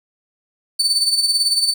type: tone with tremolo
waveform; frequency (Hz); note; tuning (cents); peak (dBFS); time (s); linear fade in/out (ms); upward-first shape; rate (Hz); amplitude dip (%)
35% pulse; 4521; C#8; +33; -11; 0.79-1.74; 10; sine; 18; 60
effects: none